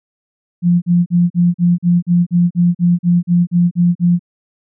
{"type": "tone bursts", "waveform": "sine", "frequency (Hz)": 174.61, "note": "F3", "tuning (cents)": 0, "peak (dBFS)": -8, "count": 15, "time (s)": [0.62, 4.194], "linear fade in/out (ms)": 50, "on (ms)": 200, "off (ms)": 41, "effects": []}